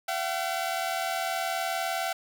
sawtooth tone pair together, 680 / 759.5 Hz, F5 / F#5, -46 / +45 cents, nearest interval major second, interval 191 cents, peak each -27 dBFS, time 0.08-2.13 s, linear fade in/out 5 ms, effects none

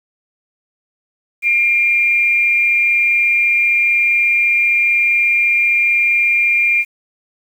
sine tone pair together, 2133 / 2392 Hz, C7 / D7, +33 / +31 cents, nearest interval major second, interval 198 cents, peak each -22 / -11 dBFS, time 1.42-6.85 s, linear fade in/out 50 ms, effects 7-bit

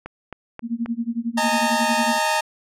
click train, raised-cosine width 0.5 ms, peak -18 dBFS, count 4, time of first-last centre 0.06-0.86 s, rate 3.75 Hz
sine tone with tremolo, 233.1 Hz, A#3, in tune, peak -19 dBFS, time 0.62-2.19 s, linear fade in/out 50 ms, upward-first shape sine, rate 11 Hz, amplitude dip 95%
sawtooth chord, D# suspended fourth, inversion none, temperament equal with one note detuned, 622.3 / 830.6 / 911 Hz, D#5 / G#5 / A#5, 0 / 0 / -40 cents, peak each -21 / -22 / -17 dBFS, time 1.37-2.41 s, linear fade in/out 10 ms
effects low-pass 11000 Hz 12 dB/octave

